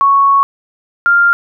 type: tone pair in turn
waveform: sine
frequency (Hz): 1108.7 / 1396.9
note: C#6 / F6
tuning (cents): 0 / 0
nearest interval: major third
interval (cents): 400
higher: second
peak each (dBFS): -6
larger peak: neither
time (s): 0.01-0.43 / 1.06-1.33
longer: first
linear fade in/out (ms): 0
effects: none